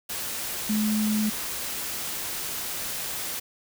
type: tone in noise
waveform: sine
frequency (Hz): 213.7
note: G#3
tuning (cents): +50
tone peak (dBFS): -22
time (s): 0.69-1.3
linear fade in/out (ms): 10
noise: white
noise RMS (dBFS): -32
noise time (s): 0.09-3.4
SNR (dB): +7
effects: none